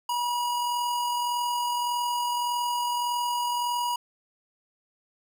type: tone with amplitude modulation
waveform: square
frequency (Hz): 966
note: B5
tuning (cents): -39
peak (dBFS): -25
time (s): 0.09-3.96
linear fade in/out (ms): 5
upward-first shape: sine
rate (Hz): 41.7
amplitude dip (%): 25
effects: none